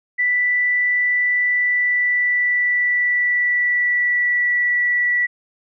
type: tone with pitch glide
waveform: sine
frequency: 1975.5 to 1952.8 Hz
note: B6 to B6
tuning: 0 to -20 cents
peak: -15 dBFS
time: 0.18-5.27 s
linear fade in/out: 20 ms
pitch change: -20 cents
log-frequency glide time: 1.49-4.54 s
effects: none